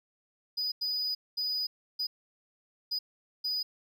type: tone bursts at uneven times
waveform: triangle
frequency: 4959 Hz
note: D#8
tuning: 7 cents flat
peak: -28 dBFS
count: 6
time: 0.57-0.72 / 0.81-1.15 / 1.37-1.67 / 1.99-2.07 / 2.91-2.99 / 3.44-3.63 s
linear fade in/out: 10 ms
effects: none